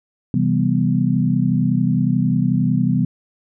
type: chord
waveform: sine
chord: C major seventh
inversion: none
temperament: equal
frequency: 130.81 / 164.81 / 196 / 246.9 Hz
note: C3 / E3 / G3 / B3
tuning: 0 / 0 / 0 / 0 cents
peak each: -20 dBFS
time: 0.34-3.05 s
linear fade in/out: 2 ms
effects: none